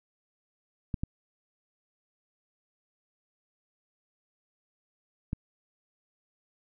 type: clicks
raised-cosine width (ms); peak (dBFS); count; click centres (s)
5; -18; 3; 0.942 / 1.035 / 5.331
effects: none